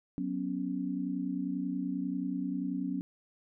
sine chord, F# suspended fourth, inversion none, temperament equal, 185 / 246.9 / 277.2 Hz, F#3 / B3 / C#4, 0 / 0 / 0 cents, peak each -36 / -37 / -34 dBFS, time 0.18-3.01 s, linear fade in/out 0 ms, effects none

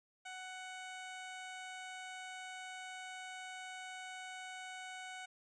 15% pulse tone, 744 Hz, F#5, 9 cents sharp, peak -39 dBFS, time 0.25-5.26 s, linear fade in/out 10 ms, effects resampled to 22050 Hz

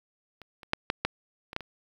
clicks, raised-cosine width 0.3 ms, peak -29 / -29 / -8 / -9 / -9 / -24 / -13 / -24 dBFS, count 8, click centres 0.417 / 0.632 / 0.734 / 0.901 / 1.05 / 1.531 / 1.564 / 1.607 s, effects 8-bit

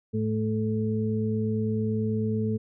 harmonic tone, 109 Hz, A2, 16 cents flat, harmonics 1 / 2 / 4, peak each -28 / -27 / -31 dBFS, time 0.13-2.58 s, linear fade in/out 20 ms, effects none

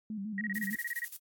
sine tone with vibrato, 206 Hz, G#3, 14 cents flat, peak -35 dBFS, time 0.1-0.75 s, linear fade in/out 2 ms, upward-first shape square, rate 6.6 Hz, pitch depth 82 cents each way
sine tone bursts, 1897 Hz, A#6, 30 cents sharp, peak -32 dBFS, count 12, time 0.38-1.049 s, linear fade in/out 2 ms, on 31 ms, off 27 ms
violet noise with tremolo, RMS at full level -41 dBFS, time 0.54-1.18 s, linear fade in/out 10 ms, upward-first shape square, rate 12 Hz, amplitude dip 75%
effects AAC 64 kbps

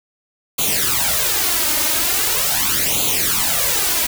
white noise with flanger, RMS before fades -18 dBFS, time 0.58-4.07 s, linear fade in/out 10 ms, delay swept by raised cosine 0.28 to 3.28 ms, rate 0.41 Hz, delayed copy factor +0.75, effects none

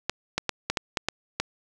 clicks, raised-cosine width 0.2 ms, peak -7 dBFS, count 8, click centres 0.096 / 0.38 / 0.493 / 0.7 / 0.772 / 0.972 / 1.086 / 1.4 s, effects none

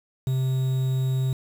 triangle tone with quantisation, 130.81 Hz, C3, in tune, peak -19 dBFS, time 0.27-1.33 s, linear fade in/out 2 ms, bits 7, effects none

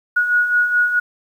sine beating tone pair, 1451 / 1455.7 Hz, F#6 / F#6, -34 / -29 cents, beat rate 4.7 Hz, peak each -22 / -14 dBFS, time 0.16-1 s, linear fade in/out 10 ms, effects 8-bit

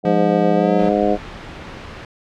harmonic tone, 103.2 Hz, G#2, 10 cents flat, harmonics 2 / 3 / 4 / 5 / 6 / 7, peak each -21 / -21 / -21 / -21 / -21 / -21 dBFS, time 0.03-1.18 s, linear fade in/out 50 ms
square tone with pitch glide, 174.61 to 181.6 Hz, F3 to F#3, 0 to -32 cents, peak -20 dBFS, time 0.05-0.89 s, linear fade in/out 2 ms, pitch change +68 cents, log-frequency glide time 0.53-0.74 s
pink noise, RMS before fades -33 dBFS, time 0.79-2.05 s, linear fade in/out 2 ms
effects low-pass 3000 Hz 12 dB/octave

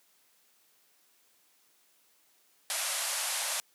white band-pass noise, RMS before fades -33 dBFS, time 2.7-3.6 s, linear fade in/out 0 ms, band 530 to 12000 Hz, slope 96 dB/octave, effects white hiss -67 dBFS RMS until 3.74 s + high-pass 200 Hz 12 dB/octave

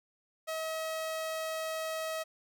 sawtooth tone, 639 Hz, D#5, 46 cents sharp, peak -30 dBFS, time 0.47-2.24 s, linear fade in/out 20 ms, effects none

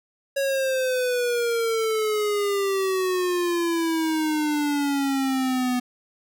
square exponential sweep, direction down, 554.4 to 246.9 Hz, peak -22 dBFS, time 0.36-5.8 s, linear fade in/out 10 ms, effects none

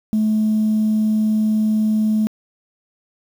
sine tone, 216 Hz, A3, 32 cents flat, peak -13 dBFS, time 0.13-2.27 s, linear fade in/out 0 ms, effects tanh soft clip ceiling -11 dBFS + 7-bit

